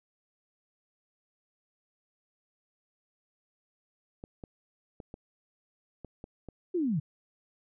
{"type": "clicks", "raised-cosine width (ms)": 2, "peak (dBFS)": -29, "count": 7, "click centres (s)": [4.239, 4.438, 5.002, 5.141, 6.047, 6.241, 6.487]}
{"type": "linear sweep", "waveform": "sine", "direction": "down", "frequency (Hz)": [376.1, 132.3], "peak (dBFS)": -26, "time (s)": [6.74, 7], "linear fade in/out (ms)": 10}
{"effects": []}